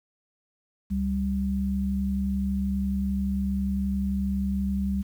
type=tone pair together; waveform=sine; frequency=69.3 / 196.01 Hz; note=C#2 / G3; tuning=0 / 0 cents; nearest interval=octave + tritone; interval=1800 cents; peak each=-29 / -25 dBFS; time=0.9-5.03 s; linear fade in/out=20 ms; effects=9-bit